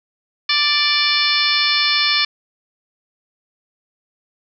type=harmonic tone with a mistuned harmonic; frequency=587.3 Hz; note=D5; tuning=in tune; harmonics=2 / 3 / 4 / 5 / 6 / 7 / 8 / 9; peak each=-25 / -24 / -20 / -25 / -21 / -21 / -25 / -22 dBFS; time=0.49-2.25 s; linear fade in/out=5 ms; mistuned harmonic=7; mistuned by=+67 cents; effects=none